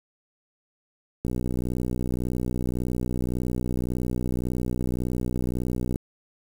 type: click train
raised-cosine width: 3 ms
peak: -15 dBFS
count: 292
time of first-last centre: 1.25-5.959 s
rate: 61.8 Hz
effects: 7-bit